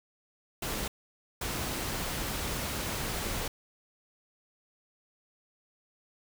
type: noise bursts at uneven times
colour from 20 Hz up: pink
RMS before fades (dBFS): -34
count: 2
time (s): 0.62-0.88 / 1.41-3.48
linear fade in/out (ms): 5
effects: none